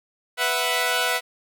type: chord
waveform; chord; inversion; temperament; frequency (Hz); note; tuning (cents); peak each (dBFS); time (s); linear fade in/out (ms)
10% pulse; B suspended fourth; none; equal; 493.9 / 659.3 / 740; B4 / E5 / F#5; 0 / 0 / 0; -17; 0.37-1.21; 50
effects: none